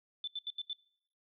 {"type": "tone bursts", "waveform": "sine", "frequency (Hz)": 3520, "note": "A7", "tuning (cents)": 0, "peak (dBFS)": -35, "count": 5, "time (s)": [0.24, 0.731], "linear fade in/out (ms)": 2, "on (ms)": 35, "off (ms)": 79, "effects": ["noise-tail reverb RT60 0.7 s tail -23 dB re dry"]}